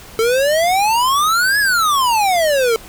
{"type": "exponential two-way sweep", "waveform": "square", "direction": "up then down", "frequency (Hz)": [440, 1718, 440], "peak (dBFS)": -13, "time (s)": [0.19, 2.76], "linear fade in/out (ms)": 0, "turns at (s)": 1.59, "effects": ["pink hiss -38 dBFS RMS until 2.88 s"]}